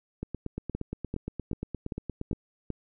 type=two click trains; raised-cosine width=3 ms; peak=-20 / -19 dBFS; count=19 / 6; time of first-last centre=0.23-2.33 / 0.75-2.703 s; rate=8.57 / 2.56 Hz; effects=none